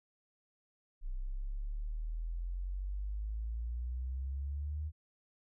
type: exponential sweep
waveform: sine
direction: up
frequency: 30.87 to 77.78 Hz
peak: -35 dBFS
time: 1.01-4.92 s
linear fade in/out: 50 ms
effects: none